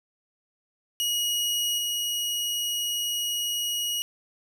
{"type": "tone with level steps", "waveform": "sawtooth", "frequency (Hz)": 2898, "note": "F#7", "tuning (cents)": -37, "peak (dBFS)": [-21, -23], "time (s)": [1, 4.02], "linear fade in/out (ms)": 0, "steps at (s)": 1.78, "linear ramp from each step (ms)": 2, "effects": []}